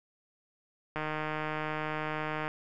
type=click train; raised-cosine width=0.5 ms; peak=-19 dBFS; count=235; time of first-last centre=0.96-2.479 s; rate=154 Hz; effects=none